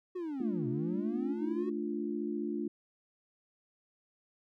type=linear two-way sweep; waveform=triangle; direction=down then up; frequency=373.7 to 123.47 to 373.7 Hz; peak=-33 dBFS; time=0.15-1.7 s; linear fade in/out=10 ms; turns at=0.68 s
type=chord; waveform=sine; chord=D minor; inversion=second; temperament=equal; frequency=220 / 293.7 / 349.2 Hz; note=A3 / D4 / F4; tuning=0 / 0 / 0 cents; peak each=-37 dBFS; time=0.4-2.68 s; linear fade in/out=5 ms
effects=none